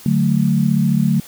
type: chord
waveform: sine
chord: D major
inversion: none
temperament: equal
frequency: 146.83 / 185 / 220 Hz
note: D3 / F#3 / A3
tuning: 0 / 0 / 0 cents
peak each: -17 dBFS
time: 0.06-1.2 s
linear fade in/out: 2 ms
effects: white hiss -40 dBFS RMS until 1.27 s